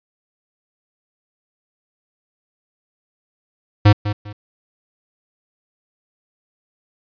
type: tone with echo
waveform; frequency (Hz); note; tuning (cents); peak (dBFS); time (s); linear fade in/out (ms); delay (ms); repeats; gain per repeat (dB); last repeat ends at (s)
square; 103.83; G#2; 0; -7; 3.85-3.93; 10; 200; 2; -12; 4.33
effects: resampled to 11025 Hz + 8-bit